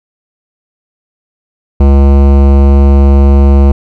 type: tone with hard clipping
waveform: sine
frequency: 69.3 Hz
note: C#2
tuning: in tune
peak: -4 dBFS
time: 1.8-3.72 s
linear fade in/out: 5 ms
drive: 18 dB
effects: none